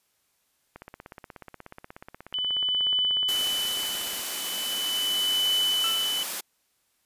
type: click train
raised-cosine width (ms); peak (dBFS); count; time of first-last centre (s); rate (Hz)
0.5; -26; 58; 0.76-4.194; 16.6
type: tone with tremolo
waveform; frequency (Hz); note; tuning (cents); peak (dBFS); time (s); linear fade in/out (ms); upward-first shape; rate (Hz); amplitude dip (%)
sine; 3000; F#7; +23; -21; 2.34-6.23; 0; triangle; 0.39; 90
type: high-pass noise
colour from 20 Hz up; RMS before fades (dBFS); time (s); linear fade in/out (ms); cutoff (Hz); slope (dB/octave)
white; -32; 3.28-6.41; 10; 180; 96
type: tone with exponential decay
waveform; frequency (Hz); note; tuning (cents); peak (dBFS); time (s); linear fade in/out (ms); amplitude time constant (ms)
30% pulse; 1333; E6; +19; -26; 5.84-6.3; 1; 100
effects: white hiss -71 dBFS RMS until 7.05 s + resampled to 32000 Hz